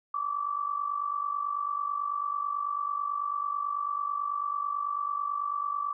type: tone with amplitude modulation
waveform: sine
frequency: 1158 Hz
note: D6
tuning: 25 cents flat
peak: -25 dBFS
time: 0.14-5.93 s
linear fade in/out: 5 ms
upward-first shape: sine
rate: 49.1 Hz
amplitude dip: 75%
effects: none